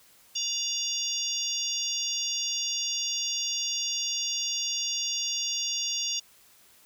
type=harmonic tone with a mistuned harmonic; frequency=940 Hz; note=A#5; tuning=14 cents sharp; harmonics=3 / 4 / 5 / 6 / 7; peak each=-34 / -34 / -34 / -34 / -34 dBFS; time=0.35-6.2 s; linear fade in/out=10 ms; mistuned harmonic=4; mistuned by=-110 cents; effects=white hiss -58 dBFS RMS until 6.85 s